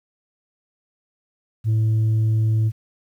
sine tone, 110 Hz, A2, in tune, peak -13 dBFS, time 1.64-2.72 s, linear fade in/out 50 ms, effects tanh soft clip ceiling -15 dBFS + 9-bit

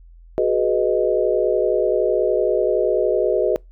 sine chord, G# minor seventh, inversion third, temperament equal with one note detuned, 370 / 420.6 / 493.9 / 622.3 Hz, F#4 / G#4 / B4 / D#5, 0 / +22 / 0 / 0 cents, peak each -21 dBFS, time 0.38-3.56 s, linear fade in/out 0 ms, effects noise-tail reverb RT60 0.2 s tail -26 dB re dry + added 42 Hz sine -42 dBFS peak until 3.71 s

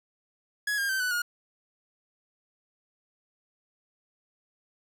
45% pulse tone with pitch steps, 1677 / 1612.4 / 1550.3 / 1490.6 / 1433.2 Hz, G#6 / G6 / G6 / F#6 / F6, +16 / +48 / -20 / +12 / +44 cents, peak -26 dBFS, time 0.67-1.22 s, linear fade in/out 5 ms, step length 110 ms, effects none

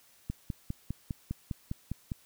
click train, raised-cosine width 5 ms, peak -21 dBFS, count 10, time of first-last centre 0.3-2.118 s, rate 4.95 Hz, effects white hiss -62 dBFS RMS until 2.25 s

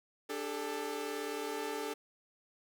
sawtooth chord, D suspended fourth, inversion none, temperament equal with one note detuned, 293.7 / 401.2 / 440 Hz, D4 / G4 / A4, 0 / +40 / 0 cents, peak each -39 / -38 / -35 dBFS, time 0.29-1.94 s, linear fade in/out 10 ms, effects 10-bit

